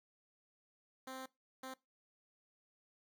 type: tone bursts at uneven times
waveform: 10% pulse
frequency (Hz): 261.6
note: C4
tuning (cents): 0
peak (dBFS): -37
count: 2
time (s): 1.07-1.26 / 1.63-1.74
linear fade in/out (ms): 5
effects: noise-tail reverb RT60 0.2 s tail -20 dB re dry